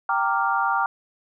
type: chord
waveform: sine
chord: G minor seventh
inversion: none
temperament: equal with one note detuned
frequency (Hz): 784 / 925.9 / 1174.7 / 1396.9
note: G5 / Bb5 / D6 / F6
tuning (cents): 0 / -12 / 0 / 0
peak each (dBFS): -25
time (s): 0.09-0.86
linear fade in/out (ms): 2
effects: none